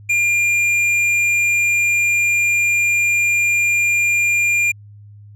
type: tone with tanh clipping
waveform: triangle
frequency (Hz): 2400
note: D7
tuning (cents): +37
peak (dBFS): -15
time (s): 0.09-4.72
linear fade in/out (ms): 10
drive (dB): 12
effects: added 103 Hz sine -38 dBFS peak until 5.35 s